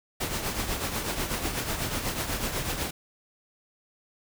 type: noise with tremolo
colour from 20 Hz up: pink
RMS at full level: -28 dBFS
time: 0.2-2.91 s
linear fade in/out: 10 ms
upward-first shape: triangle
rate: 8.1 Hz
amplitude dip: 60%
effects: none